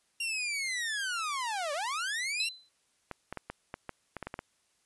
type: linear two-way sweep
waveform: sawtooth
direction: down then up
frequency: 2794 to 557 to 2794 Hz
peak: -28 dBFS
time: 0.2-2.49 s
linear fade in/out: 5 ms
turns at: 1.73 s
type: tone with exponential decay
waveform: sine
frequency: 4032 Hz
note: B7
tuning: 35 cents sharp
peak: -27 dBFS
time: 2.4-2.69 s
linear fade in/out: 2 ms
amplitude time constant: 62 ms
type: clicks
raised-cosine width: 0.5 ms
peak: -22 dBFS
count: 11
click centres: 3.113 / 3.326 / 3.373 / 3.5 / 3.741 / 3.893 / 4.167 / 4.227 / 4.27 / 4.341 / 4.391 s
effects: white hiss -72 dBFS RMS until 4.85 s + resampled to 24000 Hz